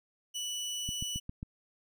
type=tone; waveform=25% pulse; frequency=2960 Hz; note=F#7; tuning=in tune; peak=-31 dBFS; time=0.34-1.2 s; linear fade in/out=20 ms
type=click train; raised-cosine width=5 ms; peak=-26 dBFS; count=5; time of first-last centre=0.89-1.429 s; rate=7.42 Hz
effects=none